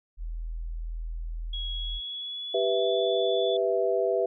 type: tone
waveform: sine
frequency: 40.94 Hz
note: E1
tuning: 11 cents flat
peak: -31 dBFS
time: 0.17-2.01 s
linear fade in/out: 50 ms
type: tone with pitch glide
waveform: sine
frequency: 3322 to 3455 Hz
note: G#7 to A7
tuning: 0 to -32 cents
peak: -33 dBFS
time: 1.53-3.57 s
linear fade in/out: 5 ms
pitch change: +68 cents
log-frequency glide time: 1.71-2.87 s
type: chord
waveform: sine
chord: E minor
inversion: first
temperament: equal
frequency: 392 / 493.9 / 659.3 Hz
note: G4 / B4 / E5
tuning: 0 / 0 / 0 cents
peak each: -27 dBFS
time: 2.54-4.26 s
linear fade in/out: 5 ms
effects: none